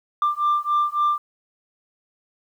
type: beating tone pair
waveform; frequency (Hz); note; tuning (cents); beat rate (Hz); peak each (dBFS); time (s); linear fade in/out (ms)
sine; 1185 / 1188.6; D6 / D6; +15 / +20; 3.6; -20; 0.22-1.18; 2
effects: tanh soft clip ceiling -14 dBFS + 9-bit